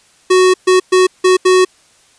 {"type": "tone bursts at uneven times", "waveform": "square", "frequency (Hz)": 370, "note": "F#4", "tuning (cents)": 0, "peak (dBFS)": -7, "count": 5, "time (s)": [[0.3, 0.54], [0.67, 0.8], [0.92, 1.07], [1.24, 1.37], [1.45, 1.65]], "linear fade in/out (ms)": 10, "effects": ["white hiss -50 dBFS RMS until 2.18 s", "resampled to 22050 Hz"]}